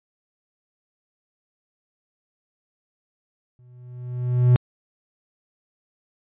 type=tone with exponential growth; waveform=triangle; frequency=123.9 Hz; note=B2; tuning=6 cents sharp; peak=-8 dBFS; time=3.59-4.56 s; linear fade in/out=0 ms; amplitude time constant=210 ms; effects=resampled to 8000 Hz